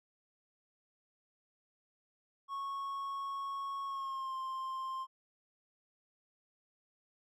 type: tone with pitch glide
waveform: triangle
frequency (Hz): 1102 to 1052.8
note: C#6 to C6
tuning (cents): -11 to +10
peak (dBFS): -35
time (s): 2.48-5.07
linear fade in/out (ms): 50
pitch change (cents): -79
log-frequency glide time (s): 3.85-4.35
effects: none